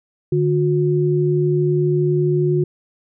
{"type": "tone pair together", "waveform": "sine", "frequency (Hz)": [148.74, 361], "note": ["D3", "F#4"], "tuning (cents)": [22, -43], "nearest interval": "octave + minor third", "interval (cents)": 1535, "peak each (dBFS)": -17, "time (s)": [0.32, 2.64], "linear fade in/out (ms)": 5, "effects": []}